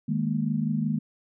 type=chord; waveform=sine; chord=D# suspended fourth; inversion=none; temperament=equal; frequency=155.56 / 207.7 / 233.1 Hz; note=D#3 / G#3 / A#3; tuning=0 / 0 / 0 cents; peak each=-28 dBFS; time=0.08-0.99 s; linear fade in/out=10 ms; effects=none